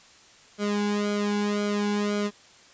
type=tone with flanger; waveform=sawtooth; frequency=206.2 Hz; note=G#3; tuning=12 cents flat; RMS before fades=-26 dBFS; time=0.58-2.31 s; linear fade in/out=50 ms; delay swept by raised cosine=1.1 to 1.6 ms; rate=1.9 Hz; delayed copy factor=-0.9; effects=white hiss -53 dBFS RMS until 2.73 s + resampled to 16000 Hz